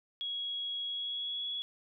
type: tone with pitch glide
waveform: sine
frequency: 3322 to 3368 Hz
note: G#7 to G#7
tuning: 0 to +24 cents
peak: -34 dBFS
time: 0.21-1.62 s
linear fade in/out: 0 ms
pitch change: +24 cents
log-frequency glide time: 0.85-1.47 s
effects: none